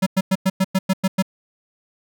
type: tone bursts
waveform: square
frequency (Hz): 190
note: F#3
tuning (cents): +46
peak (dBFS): -15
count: 9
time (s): 0.02-1.225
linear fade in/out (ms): 10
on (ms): 45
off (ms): 100
effects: none